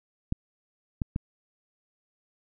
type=clicks; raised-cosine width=5 ms; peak=-14 / -15 / -16 dBFS; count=3; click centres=0.324 / 1.018 / 1.161 s; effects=none